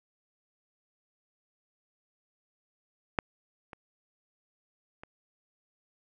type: clicks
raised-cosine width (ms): 0.5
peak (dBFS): -10 / -28 / -29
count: 3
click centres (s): 3.188 / 3.732 / 5.035
effects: none